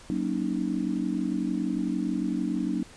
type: chord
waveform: sine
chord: D# minor seventh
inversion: first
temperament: just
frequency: 186.68 / 233.3 / 280 / 311.1 Hz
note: F#3 / A#3 / C#4 / D#4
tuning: +16 / +2 / +18 / 0 cents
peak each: -31 dBFS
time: 0.1-2.83 s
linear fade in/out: 0 ms
effects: pink hiss -50 dBFS RMS until 2.96 s + resampled to 22050 Hz